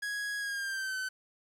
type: tone with pitch glide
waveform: 45% pulse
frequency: 1661.2 to 1523.3 Hz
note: G#6 to F#6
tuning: 0 to +50 cents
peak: -33 dBFS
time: 0.02-1.09 s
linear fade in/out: 10 ms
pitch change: -150 cents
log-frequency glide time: 0.39-0.97 s
effects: low-pass 11000 Hz 12 dB/octave + 10-bit